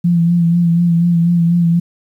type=tone with vibrato; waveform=sine; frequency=170.7 Hz; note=F3; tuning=39 cents flat; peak=-9 dBFS; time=0.04-1.8 s; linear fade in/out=10 ms; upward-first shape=sine; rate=4.1 Hz; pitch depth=34 cents each way; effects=8-bit